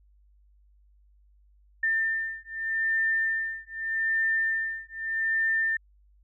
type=beating tone pair; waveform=sine; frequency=1796 / 1796.82 Hz; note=A6 / A6; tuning=+35 / +36 cents; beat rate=0.82 Hz; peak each=-28 dBFS; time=1.83-5.77 s; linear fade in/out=5 ms; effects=added 50 Hz sine -57 dBFS peak until 6.23 s